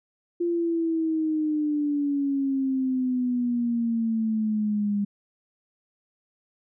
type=exponential sweep; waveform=sine; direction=down; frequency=347 to 201.8 Hz; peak=-22 dBFS; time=0.4-5.05 s; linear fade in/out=10 ms; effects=none